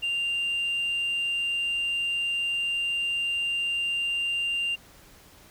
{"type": "tone", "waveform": "sine", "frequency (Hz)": 2788, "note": "F7", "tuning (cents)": -4, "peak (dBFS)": -23, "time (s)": [0.02, 4.76], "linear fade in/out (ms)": 20, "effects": ["tanh soft clip ceiling -23 dBFS", "pink hiss -53 dBFS RMS until 5.5 s"]}